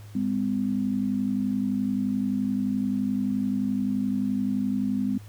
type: tone pair together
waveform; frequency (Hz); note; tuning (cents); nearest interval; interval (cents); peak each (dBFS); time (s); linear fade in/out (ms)
sine; 203.8 / 255.4; G#3 / C4; -32 / -42; major third; 390; -26; 0.15-5.18; 5
effects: added 104 Hz sine -41 dBFS peak until 5.28 s + pink hiss -54 dBFS RMS until 5.28 s